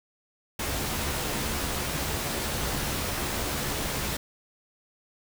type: noise with comb filter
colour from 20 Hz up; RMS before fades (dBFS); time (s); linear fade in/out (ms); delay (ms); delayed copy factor
pink; -30; 0.59-4.17; 5; 14; +0.5
effects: none